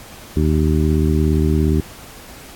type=harmonic tone; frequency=77.2 Hz; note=D#2; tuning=13 cents flat; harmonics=1 / 2 / 3 / 4 / 5; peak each=-16 / -19 / -21 / -22 / -23 dBFS; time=0.36-1.81 s; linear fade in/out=10 ms; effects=pink hiss -39 dBFS RMS until 2.55 s + AAC 64 kbps